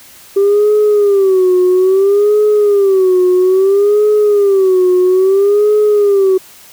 sine tone with vibrato, 392 Hz, G4, in tune, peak -5 dBFS, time 0.36-6.38 s, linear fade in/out 10 ms, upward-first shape sine, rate 0.6 Hz, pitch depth 130 cents each way, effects tanh soft clip ceiling -4 dBFS + white hiss -39 dBFS RMS until 6.72 s

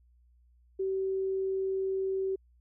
sine tone, 383.3 Hz, G4, 39 cents flat, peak -28 dBFS, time 0.79-2.36 s, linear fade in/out 10 ms, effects added 60 Hz sine -60 dBFS peak until 2.6 s

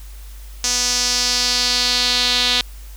sawtooth tone with band-pass filter sweep, 246.7 Hz, B3, 2 cents flat, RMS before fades -18 dBFS, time 0.64-2.61 s, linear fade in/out 0 ms, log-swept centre 5900 to 3800 Hz, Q 3.4, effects added 50 Hz sine -33 dBFS peak until 2.96 s + white hiss -46 dBFS RMS until 2.96 s

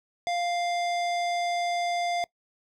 square tone with low-pass filter, 698.5 Hz, F5, in tune, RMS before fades -28 dBFS, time 0.27-2.24 s, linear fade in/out 0 ms, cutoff 5800 Hz, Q 0.9, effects noise-tail reverb RT60 0.1 s tail -22 dB re dry

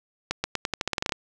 accelerating click train, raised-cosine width 0.2 ms, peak -8 dBFS, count 13, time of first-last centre 0.31-1.122 s, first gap 130 ms, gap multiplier 0.87, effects none

